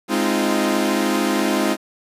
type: chord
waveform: sawtooth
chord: F minor seventh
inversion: first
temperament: equal with one note detuned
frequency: 207.7 / 261.6 / 311.1 / 344.6 Hz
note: Ab3 / C4 / Eb4 / F4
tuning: 0 / 0 / 0 / -23 cents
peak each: -19 dBFS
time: 0.08-1.77 s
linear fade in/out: 50 ms
effects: resampled to 32000 Hz + 8-bit